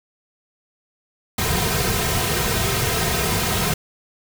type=noise with comb filter; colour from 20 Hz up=pink; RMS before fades=-21 dBFS; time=1.38-3.74 s; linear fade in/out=5 ms; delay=3.5 ms; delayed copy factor=-0.8; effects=none